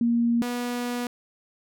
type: tone pair in turn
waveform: sine / sawtooth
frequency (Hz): 235.1 / 243.3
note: A#3 / B3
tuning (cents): +15 / -26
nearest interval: minor second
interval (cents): 59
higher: second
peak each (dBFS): -19 / -23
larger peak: first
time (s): 0.01-0.42 / 0.42-1.07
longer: second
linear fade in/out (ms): 2
effects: none